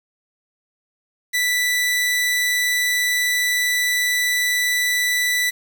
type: tone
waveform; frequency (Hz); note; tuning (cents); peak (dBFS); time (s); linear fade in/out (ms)
sawtooth; 1975.5; B6; 0; -14; 1.33-5.51; 20
effects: 7-bit